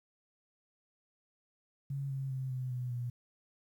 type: tone with pitch steps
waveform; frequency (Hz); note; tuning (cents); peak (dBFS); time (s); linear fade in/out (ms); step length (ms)
sine; 138.59 / 135.03 / 131.57 / 128.19 / 124.9 / 121.7; C#3 / C#3 / C3 / C3 / B2 / B2; 0 / -45 / +10 / -35 / +20 / -25; -34; 1.9-3.1; 5; 200
effects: 11-bit